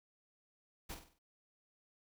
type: noise with echo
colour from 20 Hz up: pink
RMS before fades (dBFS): -45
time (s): 0.89-0.95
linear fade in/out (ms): 10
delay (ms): 48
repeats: 5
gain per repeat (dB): -7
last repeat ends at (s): 1.19
effects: none